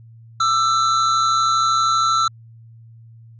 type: tone pair together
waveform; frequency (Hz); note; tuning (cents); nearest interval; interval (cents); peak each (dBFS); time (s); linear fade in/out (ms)
square; 1200 / 1332.6; D6 / E6; +37 / +18; major second; 181; -26 / -16; 0.4-2.28; 5
effects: added 114 Hz sine -41 dBFS peak until 3.39 s + resampled to 16000 Hz